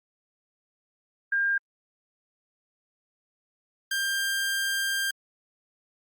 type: tone pair in turn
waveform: sine / sawtooth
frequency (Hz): 1604 / 1592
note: G6 / G6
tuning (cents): +39 / +26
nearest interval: unison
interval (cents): 13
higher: first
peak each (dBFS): -22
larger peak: neither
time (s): 1.32-1.58 / 3.91-5.11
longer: second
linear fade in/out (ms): 5
effects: Opus 48 kbps